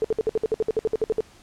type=tone bursts; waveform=sine; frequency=440 Hz; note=A4; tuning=in tune; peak=-18 dBFS; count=15; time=0.02-1.206 s; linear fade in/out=0 ms; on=24 ms; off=59 ms; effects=pink hiss -52 dBFS RMS until 1.42 s + low-pass 9000 Hz 12 dB/octave